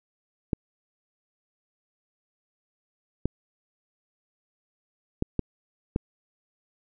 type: clicks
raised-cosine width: 3 ms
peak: -11 dBFS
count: 5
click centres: 0.532 / 3.256 / 5.224 / 5.393 / 5.961 s
effects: none